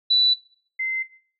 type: tone pair in turn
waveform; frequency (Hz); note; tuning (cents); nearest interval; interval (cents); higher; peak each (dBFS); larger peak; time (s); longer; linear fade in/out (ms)
sine; 3965 / 2070; B7 / C7; +6 / -19; major seventh; 1125; first; -15 / -23; first; 0.1-0.34 / 0.79-1.03; neither; 10
effects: noise-tail reverb RT60 0.5 s tail -17 dB re dry